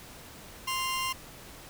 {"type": "tone pair together", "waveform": "sawtooth", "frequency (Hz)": [1046.6, 2794], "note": ["C6", "F7"], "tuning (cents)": [0, 0], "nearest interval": "octave + perfect fourth", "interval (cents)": 1700, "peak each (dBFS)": [-27, -31], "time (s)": [0.67, 1.13], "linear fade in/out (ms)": 10, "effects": ["pink hiss -48 dBFS RMS until 1.69 s"]}